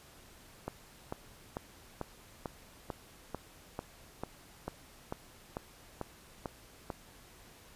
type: click train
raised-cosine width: 1 ms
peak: -22 dBFS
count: 15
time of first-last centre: 0.68-6.902 s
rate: 2.25 Hz
effects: pink hiss -57 dBFS RMS until 7.75 s + resampled to 32000 Hz